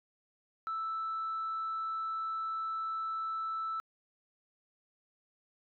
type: tone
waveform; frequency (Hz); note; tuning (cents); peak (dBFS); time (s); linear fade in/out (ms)
sine; 1318.5; E6; 0; -32; 0.67-3.8; 0
effects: tanh soft clip ceiling -30 dBFS